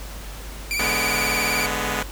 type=tone with vibrato; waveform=sawtooth; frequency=2328 Hz; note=D7; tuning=16 cents flat; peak=-19 dBFS; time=0.71-1.66 s; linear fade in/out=0 ms; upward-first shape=sine; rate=19 Hz; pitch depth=54 cents each way
type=chord; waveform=5% pulse; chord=G# diminished; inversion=second; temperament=equal with one note detuned; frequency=145.15 / 207.7 / 246.9 Hz; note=D3 / G#3 / B3; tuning=-20 / 0 / 0 cents; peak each=-18 / -16 / -15 dBFS; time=0.79-2.03 s; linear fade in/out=5 ms
effects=added 50 Hz sine -34 dBFS peak until 2.11 s + pink hiss -39 dBFS RMS until 2.11 s